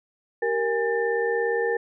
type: tone cluster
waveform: sine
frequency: 389 / 466.3 / 819 / 1785 Hz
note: G4 / A#4 / G#5 / A6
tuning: -13 / +1 / -24 / +24 cents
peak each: -30 / -23 / -32 / -29 dBFS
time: 0.42-1.77 s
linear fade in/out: 5 ms
effects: none